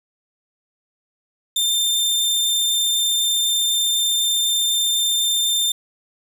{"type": "tone", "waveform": "sawtooth", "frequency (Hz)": 3592, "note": "A7", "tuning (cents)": 35, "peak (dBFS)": -14, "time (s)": [1.56, 5.72], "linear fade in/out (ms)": 5, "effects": []}